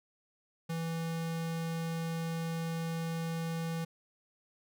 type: tone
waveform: square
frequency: 164.81 Hz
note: E3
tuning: in tune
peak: -34 dBFS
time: 0.69-3.85 s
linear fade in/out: 10 ms
effects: none